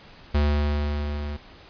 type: tone with level ramp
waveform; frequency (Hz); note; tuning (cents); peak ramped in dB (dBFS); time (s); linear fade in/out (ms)
square; 73.42; D2; 0; -18 to -30; 0.34-1.37; 10
effects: pink hiss -48 dBFS RMS until 1.69 s + resampled to 11025 Hz